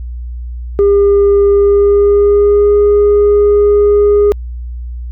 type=tone with pitch glide; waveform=sine; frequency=402.3 to 411.5 Hz; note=G4 to G#4; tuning=+45 to -16 cents; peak=-3 dBFS; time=0.79-4.32 s; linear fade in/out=0 ms; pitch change=+39 cents; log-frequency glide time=1.51-2.74 s; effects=tanh soft clip ceiling -4 dBFS + added 60 Hz sine -20 dBFS peak until 5.11 s